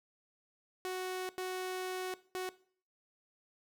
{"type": "tone bursts at uneven times", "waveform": "sawtooth", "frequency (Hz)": 370, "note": "F#4", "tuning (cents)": 0, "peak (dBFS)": -32, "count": 3, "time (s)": [[0.85, 1.29], [1.38, 2.14], [2.35, 2.49]], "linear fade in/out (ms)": 0, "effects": ["noise-tail reverb RT60 0.5 s tail -19 dB re dry"]}